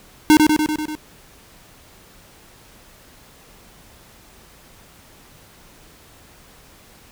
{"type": "tone with echo", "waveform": "square", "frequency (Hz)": 306.1, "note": "D#4", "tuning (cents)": -28, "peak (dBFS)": -8, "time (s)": [0.3, 0.37], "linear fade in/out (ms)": 0, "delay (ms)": 97, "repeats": 6, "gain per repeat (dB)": -3, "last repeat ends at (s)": 0.952, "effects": ["pink hiss -48 dBFS RMS until 7.11 s"]}